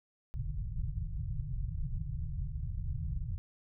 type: low-pass noise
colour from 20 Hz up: pink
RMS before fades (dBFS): -36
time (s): 0.34-3.38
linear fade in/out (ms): 0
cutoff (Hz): 160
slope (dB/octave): 96
effects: none